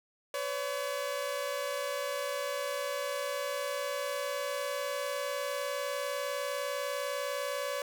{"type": "tone pair together", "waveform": "sawtooth", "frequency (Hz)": [508.1, 568], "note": ["B4", "C#5"], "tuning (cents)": [49, 42], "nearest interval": "major second", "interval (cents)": 193, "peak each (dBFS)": [-34, -30], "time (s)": [0.34, 7.82], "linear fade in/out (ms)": 2, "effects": []}